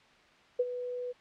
sine tone with ADSR envelope, 493.9 Hz, B4, in tune, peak -22 dBFS, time 0.59-1.13 s, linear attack 9 ms, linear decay 39 ms, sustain -12 dB, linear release 23 ms, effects white hiss -60 dBFS RMS until 1.2 s + low-pass 3000 Hz 12 dB/octave

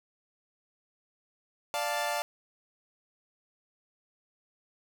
sawtooth chord, D minor, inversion none, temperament equal, 587.3 / 698.5 / 880 Hz, D5 / F5 / A5, 0 / 0 / 0 cents, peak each -30 dBFS, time 1.74-2.22 s, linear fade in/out 0 ms, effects none

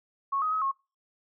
sine tone with pitch steps, 1101 / 1257 / 1275 / 1086 Hz, C#6 / D#6 / D#6 / C#6, -12 / +17 / +42 / -36 cents, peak -25 dBFS, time 0.32-0.716 s, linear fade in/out 10 ms, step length 99 ms, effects noise-tail reverb RT60 0.3 s tail -23 dB re dry

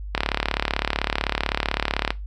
click train, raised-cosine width 0.3 ms, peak -4 dBFS, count 71, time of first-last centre 0.15-2.105 s, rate 35.8 Hz, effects noise-tail reverb RT60 0.2 s tail -19 dB re dry + added 50 Hz sine -30 dBFS peak until 2.26 s

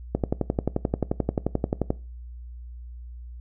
click train, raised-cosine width 2 ms, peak -9 dBFS, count 21, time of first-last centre 0.15-1.904 s, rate 11.4 Hz, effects noise-tail reverb RT60 0.3 s tail -20 dB re dry + added 60 Hz sine -37 dBFS peak until 3.4 s

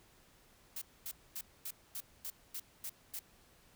blue noise bursts, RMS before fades -42 dBFS, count 9, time 0.76-3.193 s, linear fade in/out 5 ms, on 57 ms, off 240 ms, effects pink hiss -65 dBFS RMS until 3.75 s

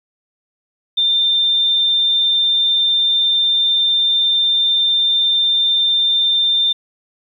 sine tone, 3591 Hz, A7, 35 cents sharp, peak -12 dBFS, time 0.97-6.73 s, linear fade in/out 10 ms, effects 9-bit

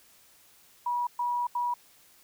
sine tone bursts at uneven times, 968 Hz, B5, 35 cents flat, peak -26 dBFS, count 3, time 0.86-1.07 / 1.19-1.47 / 1.55-1.74 s, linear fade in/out 5 ms, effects white hiss -59 dBFS RMS until 2.23 s

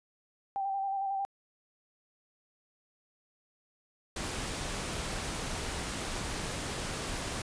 sine tone with vibrato, 784 Hz, G5, in tune, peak -30 dBFS, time 0.56-1.25 s, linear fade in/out 0 ms, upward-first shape square, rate 11 Hz, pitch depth 22 cents each way
pink noise, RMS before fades -36 dBFS, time 4.16-7.42 s, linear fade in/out 5 ms
effects resampled to 22050 Hz

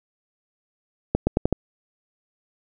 accelerating click train, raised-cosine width 2 ms, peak -5 dBFS, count 5, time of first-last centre 1.15-1.527 s, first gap 120 ms, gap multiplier 0.84, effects none

